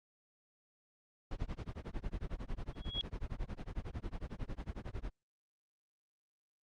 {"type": "noise with tremolo", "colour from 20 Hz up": "brown", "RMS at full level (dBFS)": -38, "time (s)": [1.31, 5.1], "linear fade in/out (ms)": 2, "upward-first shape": "sine", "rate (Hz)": 11, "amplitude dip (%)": 100}
{"type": "tone with exponential growth", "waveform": "sine", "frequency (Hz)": 3324, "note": "G#7", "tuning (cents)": 1, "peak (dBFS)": -30, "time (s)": [2.73, 3.01], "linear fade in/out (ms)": 0, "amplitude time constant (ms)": 59}
{"effects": ["low-pass 5000 Hz 12 dB/octave", "Opus 48 kbps"]}